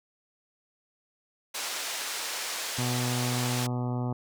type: band-pass noise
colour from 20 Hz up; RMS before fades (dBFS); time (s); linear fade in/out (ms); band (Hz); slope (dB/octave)
white; -34; 1.54-3.67; 10; 490 to 7300; 12
type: harmonic tone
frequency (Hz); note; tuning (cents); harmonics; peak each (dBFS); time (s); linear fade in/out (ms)
123.47; B2; 0; 1 / 2 / 3 / 4 / 5 / 6 / 7 / 8 / 9 / 10; -29 / -33 / -41 / -43 / -44 / -42 / -43 / -49 / -48 / -50; 2.78-4.13; 5
effects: none